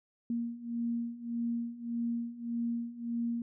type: beating tone pair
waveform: sine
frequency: 233.7 / 235.4 Hz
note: A#3 / A#3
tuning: +5 / +17 cents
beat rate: 1.7 Hz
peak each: -37 / -34 dBFS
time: 0.3-3.42 s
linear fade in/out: 2 ms
effects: none